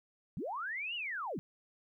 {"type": "linear two-way sweep", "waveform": "sine", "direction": "up then down", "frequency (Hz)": [119.7, 2960, 119.7], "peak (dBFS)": -36, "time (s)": [0.37, 1.39], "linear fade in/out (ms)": 0, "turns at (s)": 0.95, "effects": ["13-bit"]}